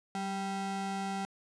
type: ring-modulated tone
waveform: square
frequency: 293.7 Hz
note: D4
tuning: in tune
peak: -31 dBFS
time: 0.15-1.25 s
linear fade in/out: 0 ms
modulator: 487 Hz
effects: resampled to 22050 Hz